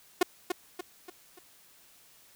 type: tone with echo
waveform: sawtooth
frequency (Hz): 359.8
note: F#4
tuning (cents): -48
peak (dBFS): -16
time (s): 0.21-0.23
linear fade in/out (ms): 5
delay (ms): 290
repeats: 4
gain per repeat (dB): -7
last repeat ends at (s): 1.39
effects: white hiss -59 dBFS RMS until 2.35 s